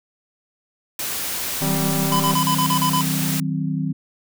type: noise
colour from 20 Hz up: white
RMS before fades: -26 dBFS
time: 0.99-3.4 s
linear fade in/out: 2 ms
type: chord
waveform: sine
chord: C diminished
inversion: first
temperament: just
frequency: 156.98 / 188.37 / 261.6 Hz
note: Eb3 / Gb3 / C4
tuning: +16 / +31 / 0 cents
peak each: -23 / -26 / -26 dBFS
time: 1.61-3.93 s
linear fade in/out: 10 ms
type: click train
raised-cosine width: 1 ms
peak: -16 dBFS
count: 141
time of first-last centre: 1.62-2.338 s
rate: 195 Hz
type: tone bursts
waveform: square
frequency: 1006 Hz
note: B5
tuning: 32 cents sharp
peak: -19 dBFS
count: 8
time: 2.12-3.011 s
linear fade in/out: 2 ms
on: 79 ms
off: 37 ms
effects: none